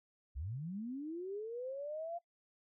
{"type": "linear sweep", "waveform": "sine", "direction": "up", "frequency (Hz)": [56.8, 698.5], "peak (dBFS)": -39, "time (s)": [0.35, 2.19], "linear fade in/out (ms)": 20, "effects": ["noise-tail reverb RT60 0.1 s tail -17 dB re dry"]}